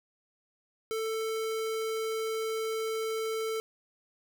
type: tone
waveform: square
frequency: 443.4 Hz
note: A4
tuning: 13 cents sharp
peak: -31 dBFS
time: 0.91-3.6 s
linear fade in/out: 0 ms
effects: none